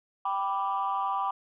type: chord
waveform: sine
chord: G major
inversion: none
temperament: equal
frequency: 784 / 987.8 / 1174.7 Hz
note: G5 / B5 / D6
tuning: 0 / 0 / 0 cents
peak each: -30 dBFS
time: 0.25-1.31 s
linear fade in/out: 5 ms
effects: tanh soft clip ceiling -20 dBFS